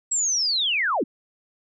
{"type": "linear sweep", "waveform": "sine", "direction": "down", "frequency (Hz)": [7790, 180.5], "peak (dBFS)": -20, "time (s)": [0.11, 1.04], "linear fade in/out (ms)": 10, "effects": []}